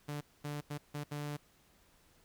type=tone bursts at uneven times; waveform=sawtooth; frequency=146.83 Hz; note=D3; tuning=in tune; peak=-34 dBFS; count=5; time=0.08-0.21 / 0.44-0.61 / 0.7-0.78 / 0.94-1.04 / 1.11-1.37 s; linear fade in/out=10 ms; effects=pink hiss -67 dBFS RMS until 2.24 s